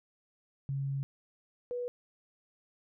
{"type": "tone pair in turn", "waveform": "sine", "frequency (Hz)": [137.6, 488.9], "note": ["C#3", "B4"], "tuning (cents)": [-12, -18], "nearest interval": "octave + minor seventh", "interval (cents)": 2194, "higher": "second", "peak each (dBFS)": [-31, -33], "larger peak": "first", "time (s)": [[0.69, 1.03], [1.71, 1.88]], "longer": "first", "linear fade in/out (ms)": 0, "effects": []}